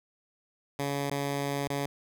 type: tone with dropouts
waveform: 10% pulse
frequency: 141.1 Hz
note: C#3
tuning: 31 cents sharp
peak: -21 dBFS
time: 0.79-1.86 s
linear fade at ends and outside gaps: 2 ms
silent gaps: 1.099-1.112 / 1.676-1.702 s
effects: none